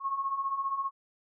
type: beating tone pair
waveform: sine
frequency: 1080 / 1095 Hz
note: C#6 / C#6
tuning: -45 / -22 cents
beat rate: 15 Hz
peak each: -36 / -30 dBFS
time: 0-0.91 s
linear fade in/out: 50 ms
effects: none